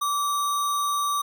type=tone with sample-and-hold; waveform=sine; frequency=1161 Hz; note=D6; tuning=20 cents flat; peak=-22 dBFS; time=0.01-1.22 s; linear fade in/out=10 ms; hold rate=4900 Hz; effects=none